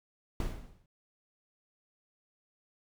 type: noise with exponential decay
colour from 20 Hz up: brown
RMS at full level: -29 dBFS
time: 0.4-0.86 s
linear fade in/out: 2 ms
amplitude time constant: 100 ms
effects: none